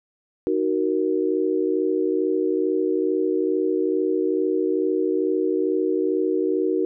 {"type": "chord", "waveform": "sine", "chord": "D# minor", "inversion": "none", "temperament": "just", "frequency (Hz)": [311.1, 373.4, 466.7], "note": ["D#4", "F#4", "A#4"], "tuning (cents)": [0, 16, 2], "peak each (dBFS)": [-24, -22, -25], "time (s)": [0.47, 6.85], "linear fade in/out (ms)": 0, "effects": []}